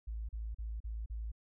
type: tone bursts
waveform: sine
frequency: 55 Hz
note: A1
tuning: in tune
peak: -37 dBFS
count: 5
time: 0.07-1.318 s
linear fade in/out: 10 ms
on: 220 ms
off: 37 ms
effects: none